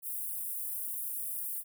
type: high-pass noise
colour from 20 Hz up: white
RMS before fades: -37 dBFS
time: 0.02-1.64 s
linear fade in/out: 50 ms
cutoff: 9300 Hz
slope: 48 dB/octave
effects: none